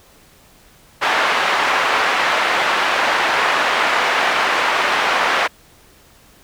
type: band-pass noise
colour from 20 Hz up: pink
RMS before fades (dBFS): -17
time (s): 1.01-5.48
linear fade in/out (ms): 20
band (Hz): 830 to 2300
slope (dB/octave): 12
effects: pink hiss -49 dBFS RMS until 6.43 s